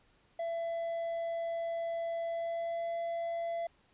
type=tone with pitch glide; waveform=triangle; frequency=670 to 675.4 Hz; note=E5 to E5; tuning=+28 to +42 cents; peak=-31 dBFS; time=0.39-3.67 s; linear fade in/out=5 ms; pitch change=+14 cents; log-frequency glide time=2.26-2.93 s; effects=pink hiss -68 dBFS RMS until 3.93 s + resampled to 8000 Hz